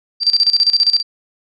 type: tone with tremolo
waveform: sine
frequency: 4699 Hz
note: D8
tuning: in tune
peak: -8 dBFS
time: 0.2-1.03 s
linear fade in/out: 50 ms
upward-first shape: square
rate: 15 Hz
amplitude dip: 80%
effects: resampled to 22050 Hz